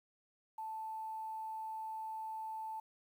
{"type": "tone with quantisation", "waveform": "sine", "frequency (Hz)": 880, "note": "A5", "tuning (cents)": 0, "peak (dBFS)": -40, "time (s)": [0.58, 2.8], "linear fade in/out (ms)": 5, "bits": 11, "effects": []}